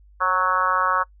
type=harmonic tone with a mistuned harmonic; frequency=185 Hz; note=F#3; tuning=in tune; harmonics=3 / 4 / 5 / 6 / 7 / 8 / 9; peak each=-30 / -33 / -27 / -21 / -23 / -26 / -32 dBFS; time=0.2-1.04 s; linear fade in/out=20 ms; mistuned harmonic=3; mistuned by=-26 cents; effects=noise-tail reverb RT60 0.1 s tail -24 dB re dry + added 50 Hz sine -48 dBFS peak until 1.2 s